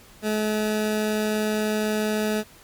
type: tone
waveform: 20% pulse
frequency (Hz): 214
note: A3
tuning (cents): -48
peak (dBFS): -17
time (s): 0.22-2.44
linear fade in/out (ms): 50
effects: pink hiss -50 dBFS RMS until 2.63 s + MP3 96 kbps